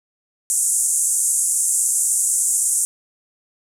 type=band-pass noise; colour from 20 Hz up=white; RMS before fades=-19 dBFS; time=0.5-2.85 s; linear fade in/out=0 ms; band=7100 to 10000 Hz; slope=48 dB/octave; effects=none